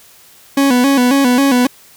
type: tone with vibrato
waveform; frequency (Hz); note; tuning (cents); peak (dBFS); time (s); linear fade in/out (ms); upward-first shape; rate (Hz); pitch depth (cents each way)
40% pulse; 261.6; C4; 0; -8; 0.57-1.67; 5; square; 3.7; 98
effects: white hiss -44 dBFS RMS until 1.96 s